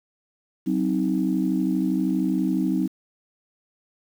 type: chord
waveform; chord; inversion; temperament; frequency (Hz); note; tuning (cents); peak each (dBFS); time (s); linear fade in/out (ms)
sine; C diminished; second; just; 188.37 / 261.6 / 314; Gb3 / C4 / Eb4; +31 / 0 / +16; -24; 0.66-2.88; 20
effects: tanh soft clip ceiling -11 dBFS + 8-bit